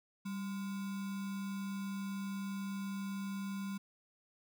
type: tone with sample-and-hold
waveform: sine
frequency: 196 Hz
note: G3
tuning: in tune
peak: -37 dBFS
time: 0.25-3.78 s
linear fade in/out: 10 ms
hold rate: 1225 Hz
effects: none